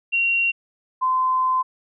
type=tone pair in turn; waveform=sine; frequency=2750 / 1030.1 Hz; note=F7 / C6; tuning=-27 / -27 cents; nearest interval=octave + perfect fourth; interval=1700 cents; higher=first; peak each=-17 dBFS; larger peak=neither; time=0.12-0.52 / 1.01-1.63 s; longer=second; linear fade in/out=20 ms; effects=none